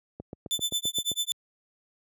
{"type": "click train", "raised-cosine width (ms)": 2, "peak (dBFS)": -24, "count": 8, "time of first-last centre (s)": [0.2, 1.116], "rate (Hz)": 7.64}
{"type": "tone with tremolo", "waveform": "sawtooth", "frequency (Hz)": 3520, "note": "A7", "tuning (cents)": 0, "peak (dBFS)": -21, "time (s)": [0.51, 1.32], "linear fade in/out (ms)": 0, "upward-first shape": "sine", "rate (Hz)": 9, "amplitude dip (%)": 100}
{"effects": ["high-pass 80 Hz 12 dB/octave"]}